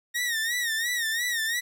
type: tone with vibrato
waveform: sawtooth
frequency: 1864.7 Hz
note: A#6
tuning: in tune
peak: -22 dBFS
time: 0.14-1.61 s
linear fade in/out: 20 ms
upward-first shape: sine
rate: 2.9 Hz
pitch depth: 98 cents each way
effects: 10-bit